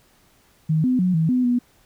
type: tone with pitch steps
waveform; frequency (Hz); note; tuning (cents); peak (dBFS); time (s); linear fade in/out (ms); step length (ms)
sine; 157.3 / 253.7 / 182.3 / 161 / 251.5 / 244; D#3 / B3 / F#3 / E3 / B3 / B3; +19 / +47 / -25 / -41 / +32 / -21; -16; 0.69-1.59; 10; 150
effects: pink hiss -58 dBFS RMS until 1.85 s